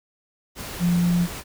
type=tone in noise; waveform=sine; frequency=174.61 Hz; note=F3; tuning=in tune; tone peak=-17 dBFS; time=0.79-1.28 s; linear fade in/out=50 ms; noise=pink; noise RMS=-34 dBFS; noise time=0.55-1.44 s; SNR=+14 dB; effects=none